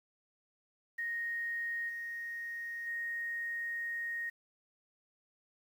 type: tone with level steps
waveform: sine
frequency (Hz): 1864.7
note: A#6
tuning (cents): 0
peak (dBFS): -34 / -38 / -35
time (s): 0.98-4.3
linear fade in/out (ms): 10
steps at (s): 1.88 / 2.86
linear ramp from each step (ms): 20
effects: 10-bit